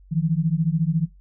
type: beating tone pair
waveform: sine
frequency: 155.56 / 169.56 Hz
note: D#3 / E3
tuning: 0 / +49 cents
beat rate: 14 Hz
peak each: -21 / -22 dBFS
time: 0.11-1.06 s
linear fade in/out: 20 ms
effects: noise-tail reverb RT60 0.2 s tail -19 dB re dry + added 47 Hz sine -47 dBFS peak until 1.2 s